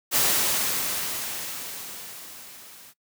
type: noise with level ramp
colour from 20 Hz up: white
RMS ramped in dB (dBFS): -20 to -48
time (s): 0.11-2.94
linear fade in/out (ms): 50
effects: noise-tail reverb RT60 0.1 s tail -20 dB re dry + high-pass 100 Hz 12 dB/octave